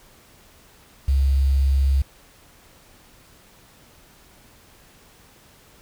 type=tone with quantisation; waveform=sine; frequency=68 Hz; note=C#2; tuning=33 cents flat; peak=-15 dBFS; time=1.08-2.02 s; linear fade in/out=5 ms; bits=7; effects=pink hiss -52 dBFS RMS until 5.81 s